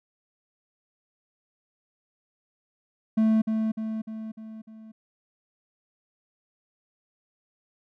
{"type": "tone with echo", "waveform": "triangle", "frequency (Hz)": 220, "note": "A3", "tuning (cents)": 0, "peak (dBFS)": -16, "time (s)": [3.17, 3.42], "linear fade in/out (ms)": 10, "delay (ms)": 300, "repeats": 5, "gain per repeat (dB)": -5, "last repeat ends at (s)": 4.92, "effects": []}